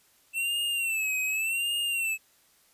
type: tone with vibrato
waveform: square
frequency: 2676 Hz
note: E7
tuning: 25 cents sharp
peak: -27 dBFS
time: 0.33-2.18 s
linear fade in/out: 50 ms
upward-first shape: sine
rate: 0.87 Hz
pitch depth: 100 cents each way
effects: white hiss -63 dBFS RMS until 2.73 s + resampled to 32000 Hz